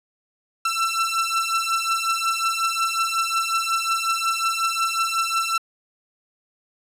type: beating tone pair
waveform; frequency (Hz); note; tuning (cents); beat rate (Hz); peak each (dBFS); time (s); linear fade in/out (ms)
sawtooth; 1337 / 1342.5; E6 / E6; +24 / +31; 5.5; -20; 0.65-5.58; 5
effects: low-pass 12000 Hz 12 dB/octave